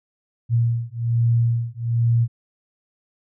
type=beating tone pair; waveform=sine; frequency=116.54 / 117.74 Hz; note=A#2 / A#2; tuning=0 / +18 cents; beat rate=1.2 Hz; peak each=-20 dBFS; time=0.49-2.28 s; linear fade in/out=50 ms; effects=none